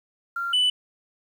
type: tone pair in turn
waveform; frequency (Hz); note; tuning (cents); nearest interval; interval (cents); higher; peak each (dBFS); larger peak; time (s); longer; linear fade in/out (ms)
sine; 1384 / 2986; F6 / F#7; -16 / +15; octave + minor second; 1331; second; -25 / -15; second; 0.36-0.53 / 0.53-0.7; neither; 5
effects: tanh soft clip ceiling -17 dBFS + 9-bit